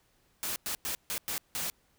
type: noise bursts at uneven times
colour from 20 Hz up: white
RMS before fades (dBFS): -34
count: 6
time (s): 0.43-0.56 / 0.66-0.75 / 0.85-0.95 / 1.1-1.18 / 1.28-1.38 / 1.55-1.7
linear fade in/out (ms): 0
effects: pink hiss -69 dBFS RMS until 1.98 s